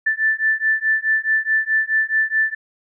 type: beating tone pair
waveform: sine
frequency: 1760 / 1764.7 Hz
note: A6 / A6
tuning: 0 / +5 cents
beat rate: 4.7 Hz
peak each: -19 / -19 dBFS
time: 0.06-2.55 s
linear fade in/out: 10 ms
effects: none